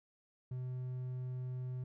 triangle tone, 126.9 Hz, B2, 47 cents sharp, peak -36 dBFS, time 0.51-1.84 s, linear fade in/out 5 ms, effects none

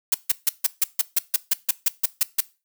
blue noise bursts, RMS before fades -18 dBFS, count 14, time 0.12-2.406 s, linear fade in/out 5 ms, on 24 ms, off 150 ms, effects noise-tail reverb RT60 0.3 s tail -20 dB re dry

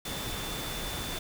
sine tone in noise, 3520 Hz, A7, in tune, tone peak -41 dBFS, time 0.05-1.19 s, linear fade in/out 5 ms, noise pink, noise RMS -36 dBFS, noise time 0.05-1.19 s, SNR -8 dB, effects none

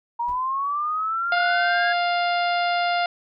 sine linear sweep, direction up, 932.3 to 1661.2 Hz, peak -22 dBFS, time 0.19-1.93 s, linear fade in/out 10 ms
brown noise with exponential decay, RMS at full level -35 dBFS, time 0.28-0.46 s, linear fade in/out 5 ms, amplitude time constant 37 ms
harmonic tone, 700 Hz, F5, 4 cents sharp, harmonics 1 / 2 / 3 / 4 / 5 / 6 / 7, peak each -21 / -27 / -31 / -33 / -35 / -37 / -38 dBFS, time 1.32-3.06 s, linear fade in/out 2 ms
effects none

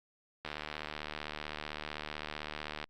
click train, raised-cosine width 0.3 ms, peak -22 dBFS, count 182, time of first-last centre 0.45-2.841 s, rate 75.7 Hz, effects Opus 48 kbps

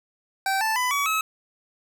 25% pulse tone with pitch steps, 775 / 880 / 999.3 / 1134.7 / 1288.4 Hz, G5 / A5 / B5 / C#6 / E6, -20 / 0 / +20 / +40 / -40 cents, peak -18 dBFS, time 0.46-1.21 s, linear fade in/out 2 ms, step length 150 ms, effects none

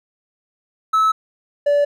triangle tone pair in turn, 1300 / 577.9 Hz, E6 / D5, -24 / -28 cents, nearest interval octave + major second, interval 1404 cents, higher first, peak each -10 dBFS, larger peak neither, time 0.93-1.12 / 1.66-1.85 s, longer neither, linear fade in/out 10 ms, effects tanh soft clip ceiling -6 dBFS

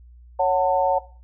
sine chord, F# minor, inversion second, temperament equal with one note detuned, 554.4 / 740 / 895.9 Hz, C#5 / F#5 / A5, 0 / 0 / +31 cents, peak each -21 dBFS, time 0.39-0.99 s, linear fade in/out 10 ms, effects noise-tail reverb RT60 0.4 s tail -17 dB re dry + added 60 Hz sine -44 dBFS peak until 1.23 s

